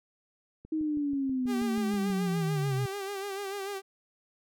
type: click train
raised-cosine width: 3 ms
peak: -34 dBFS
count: 10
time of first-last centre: 0.65-2.102 s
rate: 6.2 Hz
type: linear sweep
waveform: sine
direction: down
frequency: 317.6 to 123.47 Hz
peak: -27 dBFS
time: 0.72-2.86 s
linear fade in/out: 5 ms
type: tone with vibrato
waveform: sawtooth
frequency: 396.3 Hz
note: G4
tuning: 19 cents sharp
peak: -30 dBFS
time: 1.46-3.82 s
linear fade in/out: 50 ms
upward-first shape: sine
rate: 6.8 Hz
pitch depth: 55 cents each way
effects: none